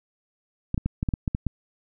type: clicks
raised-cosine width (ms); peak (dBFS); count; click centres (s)
5; -12; 9; 0.744 / 0.778 / 0.86 / 1.029 / 1.088 / 1.138 / 1.278 / 1.349 / 1.467
effects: none